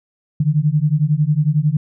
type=beating tone pair; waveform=sine; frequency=145.3 / 156.3 Hz; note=D3 / D#3; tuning=-18 / +8 cents; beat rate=11 Hz; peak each=-16 dBFS; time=0.4-1.77 s; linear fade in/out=5 ms; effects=none